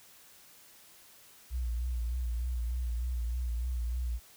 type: tone with vibrato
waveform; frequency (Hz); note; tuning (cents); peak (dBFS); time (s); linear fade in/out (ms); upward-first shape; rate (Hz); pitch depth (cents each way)
sine; 60.1; B1; -46; -30; 1.5-4.2; 50; sine; 3.3; 65
effects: white hiss -57 dBFS RMS until 4.36 s